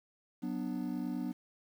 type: chord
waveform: triangle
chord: B minor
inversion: second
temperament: just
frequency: 185.21 / 246.9 / 296.3 Hz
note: F#3 / B3 / D4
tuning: +2 / 0 / +15 cents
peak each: -38 / -35 / -37 dBFS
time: 0.42-1.33 s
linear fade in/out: 20 ms
effects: 10-bit